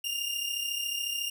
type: tone pair together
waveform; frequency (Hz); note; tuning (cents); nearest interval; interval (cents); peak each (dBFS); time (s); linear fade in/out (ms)
sawtooth; 2794 / 2828; F7 / F7; 0 / +21; unison; 21; -30 / -30; 0.04-1.3; 5
effects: none